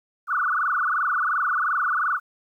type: tone with frequency modulation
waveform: sine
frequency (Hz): 1318.5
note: E6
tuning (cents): 0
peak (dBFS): -20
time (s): 0.27-2.2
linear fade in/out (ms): 50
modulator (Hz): 22.8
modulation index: 8
effects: 10-bit